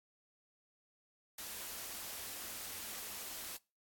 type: band-stop noise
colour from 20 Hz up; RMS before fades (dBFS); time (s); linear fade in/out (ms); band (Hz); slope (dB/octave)
white; -45; 1.38-3.57; 5; 110 to 170; 96
effects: noise-tail reverb RT60 0.3 s tail -24 dB re dry + AAC 64 kbps